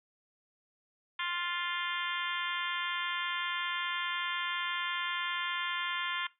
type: harmonic tone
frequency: 349.7 Hz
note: F4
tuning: 2 cents sharp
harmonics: 3 / 4 / 5 / 6 / 7 / 8 / 9 / 10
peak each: -38 / -41 / -39 / -40 / -43 / -44 / -40 / -43 dBFS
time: 1.19-6.27 s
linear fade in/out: 5 ms
effects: noise-tail reverb RT60 0.2 s tail -18 dB re dry